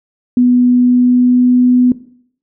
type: tone with pitch glide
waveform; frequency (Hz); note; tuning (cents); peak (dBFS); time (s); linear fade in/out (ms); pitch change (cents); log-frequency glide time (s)
sine; 246.9 to 248.8; B3 to B3; 0 to +13; -6; 0.37-1.92; 2; +13; 0.73-1.62
effects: noise-tail reverb RT60 0.6 s tail -17 dB re dry